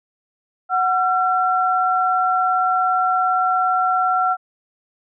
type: tone pair together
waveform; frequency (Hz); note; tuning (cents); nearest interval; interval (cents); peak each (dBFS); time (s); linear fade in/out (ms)
sine; 740 / 1358.7; F#5 / F6; 0 / -48; major seventh; 1052; -18; 0.69-4.37; 50
effects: none